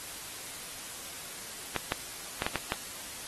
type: clicks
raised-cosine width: 0.3 ms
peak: -12 dBFS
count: 6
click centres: 1.763 / 1.921 / 2.421 / 2.465 / 2.557 / 2.721 s
effects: white hiss -42 dBFS RMS until 3.27 s + AAC 32 kbps